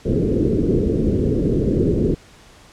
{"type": "low-pass noise", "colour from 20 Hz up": "white", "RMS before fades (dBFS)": -18, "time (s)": [0.05, 2.15], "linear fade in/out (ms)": 10, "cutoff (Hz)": 450, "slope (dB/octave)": 48, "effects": ["pink hiss -47 dBFS RMS until 2.72 s", "low-pass 8000 Hz 12 dB/octave"]}